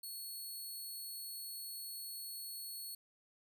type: tone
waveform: 10% pulse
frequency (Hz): 4365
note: C#8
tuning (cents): -28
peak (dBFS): -37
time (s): 0.03-2.95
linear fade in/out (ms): 5
effects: none